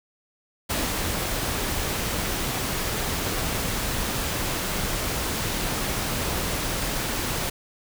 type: noise with ADSR envelope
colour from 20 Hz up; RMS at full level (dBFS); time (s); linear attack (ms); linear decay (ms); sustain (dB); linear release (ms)
pink; -25; 0.69-7.5; 16; 200; -2; 8
effects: none